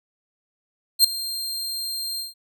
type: tone with ADSR envelope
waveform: sawtooth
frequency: 4186 Hz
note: C8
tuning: in tune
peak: -6 dBFS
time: 0.99-2.34 s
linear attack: 53 ms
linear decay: 4 ms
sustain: -18 dB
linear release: 150 ms
effects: none